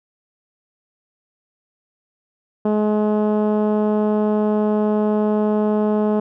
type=tone with low-pass filter; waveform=10% pulse; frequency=211.8 Hz; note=G#3; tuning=34 cents sharp; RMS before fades=-18 dBFS; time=2.65-6.2 s; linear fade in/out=5 ms; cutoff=500 Hz; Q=0.62; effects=none